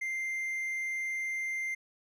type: tone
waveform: triangle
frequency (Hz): 2093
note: C7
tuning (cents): 0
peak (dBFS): -30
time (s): 0.01-1.75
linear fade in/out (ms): 10
effects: none